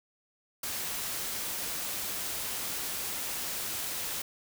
white noise, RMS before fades -35 dBFS, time 0.63-4.22 s, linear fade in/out 5 ms, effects none

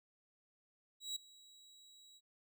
30% pulse tone with ADSR envelope, 3878 Hz, B7, 32 cents flat, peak -35 dBFS, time 1-2.21 s, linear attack 160 ms, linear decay 6 ms, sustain -22 dB, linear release 45 ms, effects none

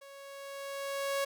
sawtooth tone with level ramp, 554.4 Hz, C#5, in tune, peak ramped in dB -46 to -25 dBFS, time 0.01-1.25 s, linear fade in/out 10 ms, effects none

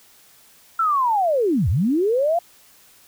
sine linear two-way sweep, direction down then up, 1366 to 70.7 to 708 Hz, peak -16 dBFS, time 0.79-2.39 s, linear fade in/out 5 ms, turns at 1.69 s, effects white hiss -52 dBFS RMS until 3.07 s

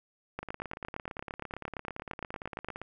two click trains, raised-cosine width 0.5 ms, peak -24 / -20 dBFS, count 43 / 21, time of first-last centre 0.43-2.816 / 0.39-2.686 s, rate 17.6 / 8.71 Hz, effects none

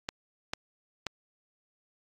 clicks, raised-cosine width 0.2 ms, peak -14 dBFS, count 3, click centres 0.089 / 0.535 / 1.067 s, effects AAC 48 kbps

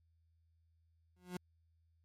30% pulse tone with exponential growth, 180.1 Hz, F#3, 46 cents flat, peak -35 dBFS, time 1.16-1.37 s, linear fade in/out 5 ms, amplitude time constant 45 ms, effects added 82 Hz sine -70 dBFS peak until 2.04 s + MP3 64 kbps

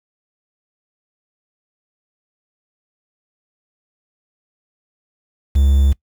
triangle tone with quantisation, 69 Hz, C#2, 7 cents flat, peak -8 dBFS, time 5.55-5.93 s, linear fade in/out 10 ms, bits 6, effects noise-tail reverb RT60 0.1 s tail -22 dB re dry

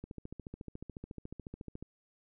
click train, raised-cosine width 3 ms, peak -30 dBFS, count 26, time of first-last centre 0.04-1.826 s, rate 14 Hz, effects none

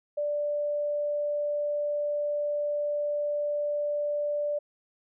sine tone, 587.3 Hz, D5, in tune, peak -26 dBFS, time 0.17-4.59 s, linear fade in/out 10 ms, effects none

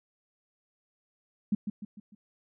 sine tone with echo, 207.7 Hz, G#3, in tune, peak -22 dBFS, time 1.52-1.55 s, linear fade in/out 5 ms, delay 150 ms, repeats 4, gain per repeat -7 dB, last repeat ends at 2.15 s, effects none

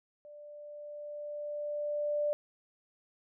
sine tone with level ramp, 590 Hz, D5, 8 cents sharp, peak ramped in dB -48 to -27 dBFS, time 0.25-2.33 s, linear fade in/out 0 ms, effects none

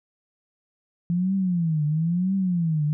sine tone with vibrato, 170 Hz, F3, 46 cents flat, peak -20 dBFS, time 1.1-2.93 s, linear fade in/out 0 ms, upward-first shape triangle, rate 1 Hz, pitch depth 250 cents each way, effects none

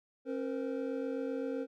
triangle tone cluster, 270.5 / 466.2 / 514 Hz, C#4 / A#4 / C5, -42 / 0 / -31 cents, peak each -35 / -36 / -38 dBFS, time 0.25-1.67 s, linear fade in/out 50 ms, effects none

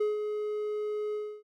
triangle tone with ADSR envelope, 421.9 Hz, G#4, 27 cents sharp, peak -22 dBFS, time 0-1.43 s, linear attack 9 ms, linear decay 160 ms, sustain -6 dB, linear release 290 ms, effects none

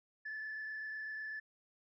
sine tone with frequency modulation, 1740 Hz, A6, 20 cents flat, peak -39 dBFS, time 0.25-1.4 s, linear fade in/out 10 ms, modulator 28 Hz, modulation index 1, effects tanh soft clip ceiling -37 dBFS

